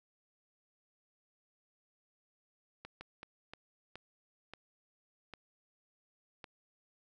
slowing click train, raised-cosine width 0.3 ms, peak -30 dBFS, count 8, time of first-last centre 2.85-6.442 s, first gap 160 ms, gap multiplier 1.38, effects none

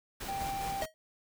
pink noise with tremolo, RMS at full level -40 dBFS, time 0.2-0.86 s, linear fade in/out 10 ms, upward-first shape square, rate 4.9 Hz, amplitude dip 25%
triangle tone, 786 Hz, G5, 4 cents sharp, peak -32 dBFS, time 0.28-0.83 s, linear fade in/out 10 ms
square tone with exponential decay, 633 Hz, D#5, 30 cents sharp, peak -29 dBFS, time 0.82-0.94 s, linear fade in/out 0 ms, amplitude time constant 24 ms
effects none

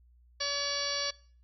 harmonic tone, 569 Hz, C#5, 45 cents sharp, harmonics 1 / 2 / 3 / 4 / 5 / 6 / 7 / 8 / 9 / 10, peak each -39 / -41 / -39 / -42 / -43 / -41 / -42 / -34 / -43 / -40 dBFS, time 0.4-1.11 s, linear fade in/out 10 ms, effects noise-tail reverb RT60 0.5 s tail -22 dB re dry + added 60 Hz sine -58 dBFS peak until 1.43 s

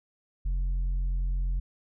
sine tone with tanh clipping, 44.32 Hz, F1, 26 cents sharp, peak -26 dBFS, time 0.45-1.6 s, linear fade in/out 10 ms, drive 4 dB, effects none

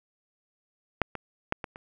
clicks, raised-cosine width 0.5 ms, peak -7 / -19 / -10 / -19 / -27 dBFS, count 5, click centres 1.017 / 1.153 / 1.524 / 1.642 / 1.759 s, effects none

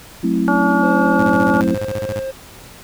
sine chord, F# half-diminished seventh, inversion none, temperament equal with one note detuned, 185 / 220 / 266 / 329.6 Hz, F#3 / A3 / C4 / E4, 0 / 0 / +29 / 0 cents, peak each -20 dBFS, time 0.23-1.75 s, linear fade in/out 10 ms
harmonic tone, 285.9 Hz, D4, 46 cents flat, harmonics 1 / 2 / 3 / 4 / 5, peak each -24 / -23 / -19 / -25 / -20 dBFS, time 0.48-1.61 s, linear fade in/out 0 ms
triangle tone with pitch glide, 523.3 to 531.5 Hz, C5 to C5, 0 to +27 cents, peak -20 dBFS, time 0.82-2.32 s, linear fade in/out 20 ms, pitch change +27 cents, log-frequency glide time 1.56-2.1 s
sawtooth tone bursts, 103.83 Hz, G#2, in tune, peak -19 dBFS, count 15, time 1.19-2.196 s, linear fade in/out 5 ms, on 40 ms, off 29 ms
effects pink hiss -40 dBFS RMS until 2.83 s

